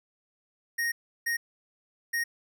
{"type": "tone bursts at uneven times", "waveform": "square", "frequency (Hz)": 1864.7, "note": "A#6", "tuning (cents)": 0, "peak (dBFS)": -27, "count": 3, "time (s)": [[0.78, 0.92], [1.26, 1.37], [2.13, 2.24]], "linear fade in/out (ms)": 10, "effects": []}